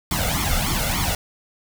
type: noise with flanger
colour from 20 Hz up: pink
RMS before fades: -22 dBFS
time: 0.11-1.15 s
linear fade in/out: 2 ms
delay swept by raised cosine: 0.9 to 1.46 ms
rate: 3.4 Hz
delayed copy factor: +0.9
effects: none